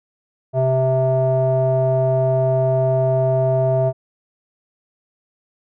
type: tone with low-pass filter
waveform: square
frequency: 130.8 Hz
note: C3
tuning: in tune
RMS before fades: -17 dBFS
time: 0.53-3.93 s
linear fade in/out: 50 ms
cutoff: 670 Hz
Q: 6.2
effects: none